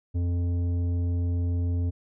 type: tone with tanh clipping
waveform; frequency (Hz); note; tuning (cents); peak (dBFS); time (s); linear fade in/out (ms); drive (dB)
triangle; 87.31; F2; 0; -25; 0.14-1.91; 20; 14
effects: none